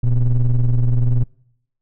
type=ring-modulated tone; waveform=triangle; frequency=65.41 Hz; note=C2; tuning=in tune; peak=-7 dBFS; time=0.03-1.24 s; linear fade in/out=10 ms; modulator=54.9 Hz; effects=noise-tail reverb RT60 0.8 s tail -26 dB re dry